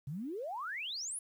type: exponential sweep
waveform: sine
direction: up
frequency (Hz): 128.8 to 11000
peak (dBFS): -37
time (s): 0.07-1.19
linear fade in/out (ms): 5
effects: 11-bit